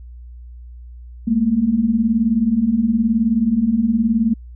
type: beating tone pair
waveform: sine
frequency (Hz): 211.2 / 230.2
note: G#3 / A#3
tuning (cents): +29 / -22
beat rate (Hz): 19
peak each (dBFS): -19 / -15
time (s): 1.27-4.34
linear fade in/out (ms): 10
effects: added 60 Hz sine -34 dBFS peak until 4.55 s